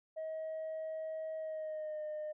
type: tone with pitch glide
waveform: sine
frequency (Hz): 635 to 609.8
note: D#5 to D#5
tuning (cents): +35 to -35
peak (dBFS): -36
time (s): 0.16-2.33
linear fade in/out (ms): 20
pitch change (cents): -70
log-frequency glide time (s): 1.37-2.03
effects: tanh soft clip ceiling -36 dBFS